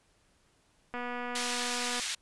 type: click train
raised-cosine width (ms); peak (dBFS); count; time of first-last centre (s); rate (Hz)
0.5; -23; 259; 0.94-1.997; 244
type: band-pass noise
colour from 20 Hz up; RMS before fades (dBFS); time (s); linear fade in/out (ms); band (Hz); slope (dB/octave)
pink; -35; 1.35-2.15; 5; 2500 to 8100; 12
effects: pink hiss -68 dBFS RMS until 2.21 s + resampled to 24000 Hz